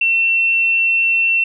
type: tone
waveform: sine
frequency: 2702 Hz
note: E7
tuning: 42 cents sharp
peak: -12 dBFS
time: 0.01-1.44 s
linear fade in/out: 5 ms
effects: none